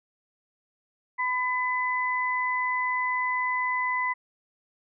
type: tone pair together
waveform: sine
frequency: 1004 / 2008 Hz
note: B5 / B6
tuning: +28 / +28 cents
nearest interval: octave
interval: 1200 cents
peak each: -27 / -27 dBFS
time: 1.18-4.14 s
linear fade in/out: 20 ms
effects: none